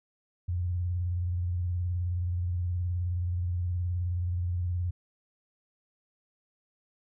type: tone with vibrato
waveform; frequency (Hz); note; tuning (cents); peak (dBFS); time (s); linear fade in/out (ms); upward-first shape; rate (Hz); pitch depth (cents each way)
sine; 88.4; F2; +22; -27; 0.48-4.91; 10; triangle; 19; 79
effects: none